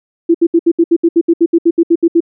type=tone bursts; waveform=sine; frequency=336.3 Hz; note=E4; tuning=35 cents sharp; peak=-5 dBFS; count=16; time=0.29-2.205 s; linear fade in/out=10 ms; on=55 ms; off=69 ms; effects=none